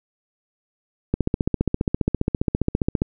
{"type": "click train", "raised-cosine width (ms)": 3, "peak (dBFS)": -6, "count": 29, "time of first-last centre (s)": [1.14, 3.019], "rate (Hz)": 14.9, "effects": []}